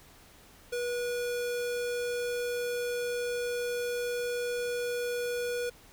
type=tone; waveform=square; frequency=484.6 Hz; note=B4; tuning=33 cents flat; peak=-31 dBFS; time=0.72-5.7 s; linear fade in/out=10 ms; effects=pink hiss -56 dBFS RMS until 5.92 s